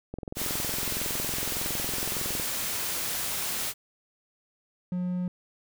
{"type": "click train", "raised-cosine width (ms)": 2, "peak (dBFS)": -22, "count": 50, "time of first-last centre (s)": [0.14, 2.398], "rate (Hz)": 21.7}
{"type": "noise", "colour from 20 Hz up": "white", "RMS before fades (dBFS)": -31, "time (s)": [0.35, 3.74], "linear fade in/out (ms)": 50}
{"type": "tone", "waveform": "triangle", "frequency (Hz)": 179.8, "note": "F#3", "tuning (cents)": -49, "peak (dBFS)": -25, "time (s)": [4.92, 5.28], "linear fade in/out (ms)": 2}
{"effects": []}